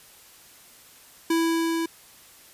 square tone with level ramp, 330 Hz, E4, 2 cents sharp, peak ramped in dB -20 to -25 dBFS, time 1.3-1.86 s, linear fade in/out 5 ms, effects white hiss -51 dBFS RMS until 2.53 s + resampled to 32000 Hz

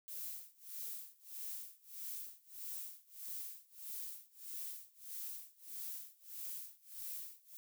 violet noise with tremolo, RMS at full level -44 dBFS, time 0.08-7.57 s, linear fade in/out 0 ms, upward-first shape sine, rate 1.6 Hz, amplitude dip 95%, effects none

